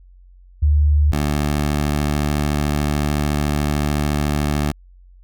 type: tone pair in turn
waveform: sine / 15% pulse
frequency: 74 / 73.73 Hz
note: D2 / D2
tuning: +14 / +7 cents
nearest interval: unison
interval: 7 cents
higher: first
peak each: -11 dBFS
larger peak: neither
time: 0.62-1.12 / 1.12-4.72 s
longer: second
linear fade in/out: 10 ms
effects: added 45 Hz sine -43 dBFS peak until 5.23 s